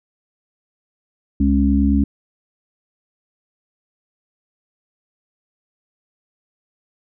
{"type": "harmonic tone", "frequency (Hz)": 69.3, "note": "C#2", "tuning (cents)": 0, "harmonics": [1, 3, 4], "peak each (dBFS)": [-17, -17, -17], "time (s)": [1.4, 2.04], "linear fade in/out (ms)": 5, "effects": []}